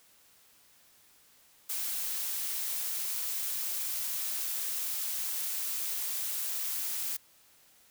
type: noise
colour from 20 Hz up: blue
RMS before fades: -34 dBFS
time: 1.69-7.17 s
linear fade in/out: 10 ms
effects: white hiss -62 dBFS RMS until 7.9 s